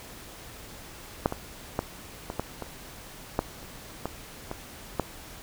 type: clicks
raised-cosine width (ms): 1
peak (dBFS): -7 / -16 / -11 / -18 / -13 / -19 / -9 / -30 / -15 / -18 / -10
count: 11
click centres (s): 1.259 / 1.324 / 1.791 / 2.301 / 2.396 / 2.623 / 3.391 / 3.629 / 4.056 / 4.514 / 4.997
effects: pink hiss -45 dBFS RMS until 5.42 s